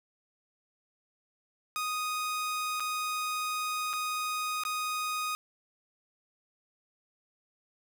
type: tone with dropouts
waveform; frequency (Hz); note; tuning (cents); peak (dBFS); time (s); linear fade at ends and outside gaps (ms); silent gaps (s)
sawtooth; 1244.5; D#6; 0; -27; 1.76-5.35; 0; 2.798-2.804 / 3.931-3.935 / 4.636-4.651
effects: none